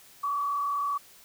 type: tone with frequency modulation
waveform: sine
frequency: 1141 Hz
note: C#6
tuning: 50 cents sharp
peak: -26 dBFS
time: 0.23-0.98 s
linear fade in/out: 10 ms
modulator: 34.9 Hz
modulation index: 0.72
effects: white hiss -54 dBFS RMS until 1.24 s